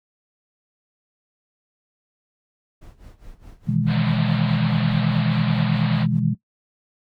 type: noise with tremolo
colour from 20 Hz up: brown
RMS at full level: -41 dBFS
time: 2.81-6.2 s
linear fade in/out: 10 ms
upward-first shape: sine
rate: 4.8 Hz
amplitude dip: 85%
type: chord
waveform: sine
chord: E major seventh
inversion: second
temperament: equal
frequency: 123.47 / 155.56 / 164.81 / 207.7 Hz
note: B2 / D#3 / E3 / G#3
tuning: 0 / 0 / 0 / 0 cents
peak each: -23 dBFS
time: 3.67-6.35 s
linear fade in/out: 20 ms
type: band-pass noise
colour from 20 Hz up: pink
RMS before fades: -32 dBFS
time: 3.86-6.07 s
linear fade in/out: 50 ms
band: 510 to 4400 Hz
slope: 96 dB/octave
effects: noise-tail reverb RT60 0.1 s tail -18 dB re dry